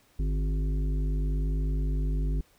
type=harmonic tone with a mistuned harmonic; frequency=50.5 Hz; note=G#1; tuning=48 cents flat; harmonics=1 / 3 / 5 / 7 / 8; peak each=-25 / -34 / -40 / -47 / -48 dBFS; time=0.19-2.41 s; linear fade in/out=5 ms; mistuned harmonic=5; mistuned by=+69 cents; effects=pink hiss -63 dBFS RMS until 2.58 s